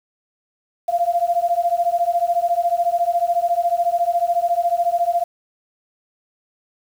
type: beating tone pair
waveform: sine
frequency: 685 / 699 Hz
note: F5 / F5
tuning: -34 / +1 cents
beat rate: 14 Hz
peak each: -19 dBFS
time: 0.88-5.24 s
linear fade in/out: 10 ms
effects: 7-bit